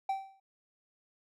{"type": "tone with exponential decay", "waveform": "triangle", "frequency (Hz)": 776, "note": "G5", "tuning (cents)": -18, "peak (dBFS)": -25, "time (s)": [0.09, 0.4], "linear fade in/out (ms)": 5, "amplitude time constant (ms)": 67, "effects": []}